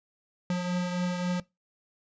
square beating tone pair, 178.5 / 182.2 Hz, F3 / F#3, +38 / -26 cents, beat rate 3.7 Hz, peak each -28 / -37 dBFS, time 0.5-1.4 s, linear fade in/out 2 ms, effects noise-tail reverb RT60 0.2 s tail -21 dB re dry + resampled to 16000 Hz

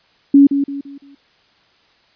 sine tone with echo, 280 Hz, C#4, 18 cents sharp, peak -4 dBFS, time 0.34-0.47 s, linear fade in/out 5 ms, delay 170 ms, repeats 4, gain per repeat -9 dB, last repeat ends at 1.15 s, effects white hiss -55 dBFS RMS until 2.15 s + resampled to 11025 Hz

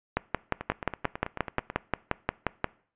two click trains, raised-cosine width 0.5 ms, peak -9 / -18 dBFS, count 15 / 11, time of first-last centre 0.17-2.643 / 0.61-1.701 s, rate 5.66 / 9.17 Hz, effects noise-tail reverb RT60 0.5 s tail -22 dB re dry + resampled to 8000 Hz

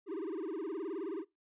triangle tone with vibrato, 354.9 Hz, F4, 28 cents sharp, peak -34 dBFS, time 0.06-1.25 s, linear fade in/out 50 ms, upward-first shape sine, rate 19 Hz, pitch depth 260 cents each way, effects noise-tail reverb RT60 0.2 s tail -21 dB re dry + resampled to 8000 Hz

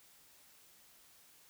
silence, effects white hiss -63 dBFS RMS until 1.49 s

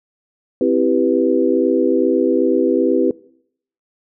sine chord, C major seventh, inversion none, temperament equal, 261.6 / 329.6 / 392 / 493.9 Hz, C4 / E4 / G4 / B4, 0 / 0 / 0 / 0 cents, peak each -18 dBFS, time 0.61-3.11 s, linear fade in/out 2 ms, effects noise-tail reverb RT60 0.7 s tail -23 dB re dry

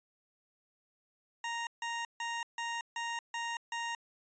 20% pulse tone bursts, 932.3 Hz, A#5, in tune, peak -30 dBFS, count 7, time 1.44-3.95 s, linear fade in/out 2 ms, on 230 ms, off 150 ms, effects resampled to 16000 Hz

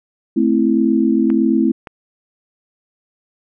sine chord, A minor, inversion none, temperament equal, 220 / 261.6 / 329.6 Hz, A3 / C4 / E4, 0 / 0 / 0 cents, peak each -16 dBFS, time 0.36-1.72 s, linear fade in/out 10 ms
clicks, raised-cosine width 0.5 ms, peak -16 dBFS, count 2, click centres 1.302 / 1.872 s
effects none

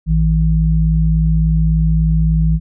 sine tone pair together, 56.49 / 160 Hz, A1 / D#3, +46 / +49 cents, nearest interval octave + tritone, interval 1803 cents, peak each -13 dBFS, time 0.06-2.6 s, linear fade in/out 50 ms, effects none

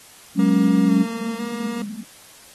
sine chord, F# suspended second, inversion none, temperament equal, 185 / 207.7 / 277.2 Hz, F#3 / G#3 / C#4, 0 / 0 / 0 cents, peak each -18 dBFS, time 0.35-1.06 s, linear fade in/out 50 ms
30% pulse tone with vibrato, 233.1 Hz, A#3, in tune, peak -25 dBFS, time 0.39-1.82 s, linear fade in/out 2 ms, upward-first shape square, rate 1 Hz, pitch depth 25 cents each way
white band-pass noise, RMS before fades -31 dBFS, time 0.99-2.04 s, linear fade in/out 10 ms, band 200 to 230 Hz, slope 96 dB/octave
effects white hiss -46 dBFS RMS until 2.54 s + AAC 32 kbps

